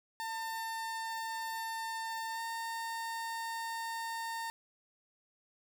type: tone with pitch glide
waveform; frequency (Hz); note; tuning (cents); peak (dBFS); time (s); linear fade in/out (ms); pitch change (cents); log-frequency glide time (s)
30% pulse; 901 to 912.5; A5 to A#5; +41 to -37; -34; 0.2-4.5; 0; +22; 2.33-2.4
effects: none